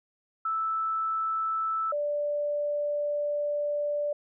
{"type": "tone pair in turn", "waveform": "sine", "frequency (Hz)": [1316, 586.2], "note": ["E6", "D5"], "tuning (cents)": [-3, -3], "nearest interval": "octave + major second", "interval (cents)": 1400, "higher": "first", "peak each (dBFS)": -26, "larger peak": "neither", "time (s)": [[0.45, 1.92], [1.92, 4.13]], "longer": "second", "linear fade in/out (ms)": 5, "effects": []}